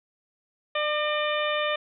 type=harmonic tone with a mistuned harmonic; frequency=599 Hz; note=D5; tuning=34 cents sharp; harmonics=1 / 2 / 3 / 4 / 5 / 6; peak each=-27 / -30 / -32 / -33 / -34 / -35 dBFS; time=0.75-1.76 s; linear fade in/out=5 ms; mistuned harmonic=3; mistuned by=+24 cents; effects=none